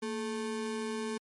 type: ring-modulated tone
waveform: square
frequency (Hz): 329.6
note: E4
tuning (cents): 0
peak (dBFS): -31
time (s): 0.02-1.18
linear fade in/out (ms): 10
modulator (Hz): 101
effects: MP3 48 kbps